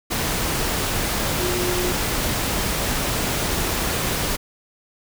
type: tone in noise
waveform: sine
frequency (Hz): 358.4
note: F4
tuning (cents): +45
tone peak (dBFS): -24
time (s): 1.38-1.93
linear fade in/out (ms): 20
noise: pink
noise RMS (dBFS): -23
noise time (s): 0.1-4.37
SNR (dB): -4
effects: none